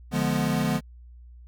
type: chord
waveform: square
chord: D diminished seventh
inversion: none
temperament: equal with one note detuned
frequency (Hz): 146.83 / 174.61 / 210.3 / 246.9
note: D3 / F3 / Ab3 / Cb4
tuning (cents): 0 / 0 / +22 / 0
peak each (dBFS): -29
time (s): 0.11-0.81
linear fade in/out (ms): 50
effects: added 60 Hz sine -44 dBFS peak until 1.47 s